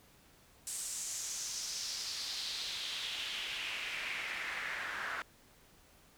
pink noise with band-pass filter sweep, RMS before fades -40 dBFS, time 0.67-5.22 s, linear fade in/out 0 ms, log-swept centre 8300 to 1500 Hz, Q 3, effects pink hiss -63 dBFS RMS until 6.17 s

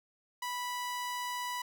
sawtooth tone, 985 Hz, B5, 5 cents flat, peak -31 dBFS, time 0.42-1.62 s, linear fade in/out 5 ms, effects none

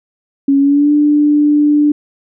sine tone with pitch glide, 277.2 to 295.4 Hz, C#4 to D4, 0 to +10 cents, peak -7 dBFS, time 0.48-1.92 s, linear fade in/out 5 ms, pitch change +110 cents, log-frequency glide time 0.59-0.92 s, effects none

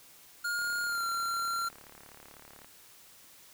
square tone with pitch glide, 1421 to 1373.4 Hz, F6 to F6, +30 to -29 cents, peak -31 dBFS, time 0.44-1.69 s, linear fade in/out 10 ms, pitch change -59 cents, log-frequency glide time 0.85-1.04 s
click train, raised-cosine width 0.5 ms, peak -36 dBFS, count 75, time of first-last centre 0.59-2.646 s, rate 36 Hz
effects white hiss -56 dBFS RMS until 3.53 s

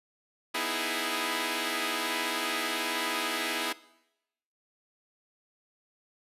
5% pulse chord, E major seventh, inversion second, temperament equal, 246.9 / 311.1 / 329.6 / 415.3 Hz, B3 / D#4 / E4 / G#4, 0 / 0 / 0 / 0 cents, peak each -25 / -25 / -22 / -23 dBFS, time 0.54-3.73 s, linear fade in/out 10 ms, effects noise-tail reverb RT60 0.9 s tail -20 dB re dry + resampled to 32000 Hz

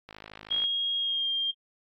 click train, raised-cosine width 0.3 ms, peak -27 dBFS, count 30, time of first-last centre 0.09-0.639 s, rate 52.8 Hz
sine tone with pitch glide, 3270 to 3201 Hz, G#7 to G7, -28 to +36 cents, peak -26 dBFS, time 0.5-1.52 s, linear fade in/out 20 ms, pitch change -36 cents, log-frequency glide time 0.98-1.29 s
effects AAC 32 kbps

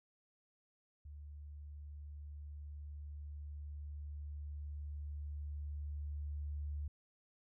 sine tone with level ramp, 73.42 Hz, D2, in tune, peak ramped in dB -48 to -38 dBFS, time 1.05-6.88 s, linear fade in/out 5 ms, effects none

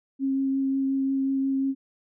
sine tone with vibrato, 269.8 Hz, C#4, 47 cents flat, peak -22 dBFS, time 0.19-1.75 s, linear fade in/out 50 ms, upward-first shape triangle, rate 5.6 Hz, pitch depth 11 cents each way, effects none

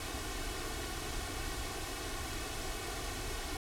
pink noise with comb filter, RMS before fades -39 dBFS, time 0-3.57 s, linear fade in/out 2 ms, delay 2.7 ms, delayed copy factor +0.7, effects low-pass 11000 Hz 12 dB/octave

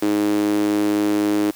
sawtooth tone with high-pass filter, 103.83 Hz, G#2, in tune, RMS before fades -19 dBFS, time 0.02-1.51 s, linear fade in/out 5 ms, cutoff 320 Hz, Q 5.5, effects white hiss -44 dBFS RMS until 1.55 s

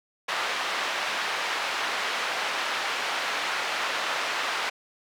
pink band-pass noise, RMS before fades -29 dBFS, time 0.28-4.7 s, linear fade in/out 10 ms, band 870 to 3500 Hz, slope 12 dB/octave, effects none

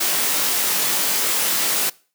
white noise with comb filter, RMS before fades -20 dBFS, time 0-1.9 s, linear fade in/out 10 ms, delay 20 ms, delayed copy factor +0.55, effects noise-tail reverb RT60 0.4 s tail -23 dB re dry + high-pass 200 Hz 12 dB/octave

